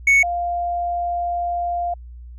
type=tone pair in turn; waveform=triangle / sine; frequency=2217 / 698.3 Hz; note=C#7 / F5; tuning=0 / 0 cents; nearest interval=octave + minor sixth; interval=2000 cents; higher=first; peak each=-9 / -20 dBFS; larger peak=first; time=0.07-0.23 / 0.23-1.94 s; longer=second; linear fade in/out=5 ms; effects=added 60 Hz sine -35 dBFS peak until 2.38 s + resampled to 24000 Hz